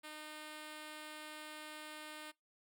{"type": "tone", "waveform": "5% pulse", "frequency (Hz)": 305.8, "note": "D#4", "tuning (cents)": -30, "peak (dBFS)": -36, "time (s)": [0.03, 2.32], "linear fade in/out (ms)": 20, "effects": ["noise-tail reverb RT60 0.2 s tail -23 dB re dry"]}